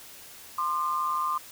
sine tone pair together, 1046.5 / 1205.5 Hz, C6 / D6, 0 / +45 cents, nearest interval major second, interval 245 cents, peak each -28 dBFS, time 0.58-1.38 s, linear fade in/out 5 ms, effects white hiss -47 dBFS RMS until 1.51 s

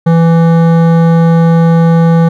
sine tone with hard clipping, 166.1 Hz, E3, 13 cents sharp, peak -6 dBFS, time 0.06-2.29 s, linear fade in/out 10 ms, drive 14 dB, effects none

